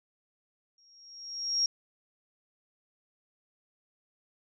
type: tone with exponential growth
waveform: sine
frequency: 5588 Hz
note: F8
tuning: in tune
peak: -22 dBFS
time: 0.78-1.66 s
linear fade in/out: 2 ms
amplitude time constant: 190 ms
effects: none